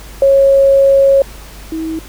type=tone pair in turn; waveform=sine; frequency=548 / 321.3 Hz; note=C#5 / E4; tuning=-20 / -44 cents; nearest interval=major sixth; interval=924 cents; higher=first; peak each=-5 / -17 dBFS; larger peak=first; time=0.22-1.22 / 1.72-1.99 s; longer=first; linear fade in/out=2 ms; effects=added 50 Hz sine -32 dBFS peak until 2.08 s + pink hiss -36 dBFS RMS until 2.08 s